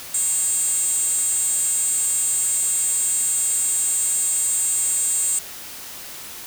10% pulse tone with high-pass filter, 546 Hz, C#5, 26 cents flat, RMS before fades -21 dBFS, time 0.14-5.39 s, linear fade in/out 5 ms, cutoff 8000 Hz, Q 6.8, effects white hiss -36 dBFS RMS until 6.46 s

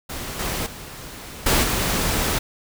pink noise with level steps, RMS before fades -31 / -26 / -37 / -18 / -22 dBFS, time 0.09-2.39 s, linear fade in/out 10 ms, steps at 0.39 / 0.66 / 1.46 / 1.63 s, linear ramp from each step 5 ms, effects none

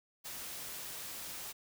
white noise, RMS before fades -44 dBFS, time 0.24-1.53 s, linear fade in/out 20 ms, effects none

